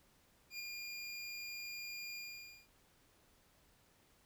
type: tone with ADSR envelope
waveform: 25% pulse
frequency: 2412 Hz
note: D7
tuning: 46 cents sharp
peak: -37 dBFS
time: 0.5-2.68 s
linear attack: 93 ms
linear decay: 8 ms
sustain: -3 dB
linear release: 520 ms
effects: pink hiss -70 dBFS RMS until 4.25 s